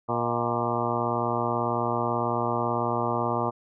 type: harmonic tone with a mistuned harmonic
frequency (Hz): 118.2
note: A#2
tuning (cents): +24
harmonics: 1 / 2 / 3 / 4 / 5 / 6 / 7 / 8 / 9 / 10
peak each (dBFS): -33 / -33 / -33 / -33 / -33 / -33 / -33 / -33 / -33 / -33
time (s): 0.08-3.51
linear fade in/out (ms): 20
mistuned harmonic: 5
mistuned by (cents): +52
effects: none